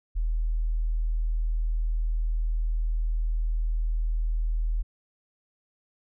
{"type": "tone", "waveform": "sine", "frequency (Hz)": 40, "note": "D#1", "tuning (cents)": 49, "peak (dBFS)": -23, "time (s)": [0.15, 4.83], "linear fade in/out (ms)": 20, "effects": []}